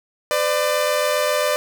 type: tone pair together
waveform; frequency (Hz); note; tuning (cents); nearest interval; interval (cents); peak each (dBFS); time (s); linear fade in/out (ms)
sawtooth; 507.6 / 595; B4 / D5; +47 / +22; minor third; 275; -19 / -15; 0.31-1.56; 0
effects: none